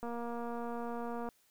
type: click train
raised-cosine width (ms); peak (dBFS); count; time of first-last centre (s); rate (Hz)
1; -28; 298; 0.03-1.288; 236
effects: white hiss -70 dBFS RMS until 1.5 s